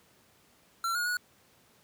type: tone with pitch steps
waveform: square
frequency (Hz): 1356 / 1438 / 1460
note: E6 / F#6 / F#6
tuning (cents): +49 / -50 / -24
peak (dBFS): -29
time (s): 0.84-1.17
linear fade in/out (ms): 2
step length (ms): 110
effects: pink hiss -63 dBFS RMS until 1.83 s + high-pass 100 Hz 12 dB/octave